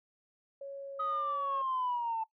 sine tone with pitch glide, 554.4 to 551.2 Hz, C#5 to C#5, 0 to -10 cents, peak -39 dBFS, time 0.61-1.62 s, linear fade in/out 5 ms, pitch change -10 cents, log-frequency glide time 0.76-0.97 s
sine linear sweep, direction down, 1264 to 880 Hz, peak -30 dBFS, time 0.99-2.24 s, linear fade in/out 10 ms
effects noise-tail reverb RT60 0.1 s tail -17 dB re dry + tanh soft clip ceiling -26 dBFS

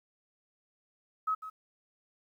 sine tone with echo, 1279 Hz, D#6, 47 cents sharp, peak -27 dBFS, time 1.27-1.35 s, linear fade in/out 10 ms, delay 150 ms, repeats 1, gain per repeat -12 dB, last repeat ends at 1.5 s, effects 11-bit

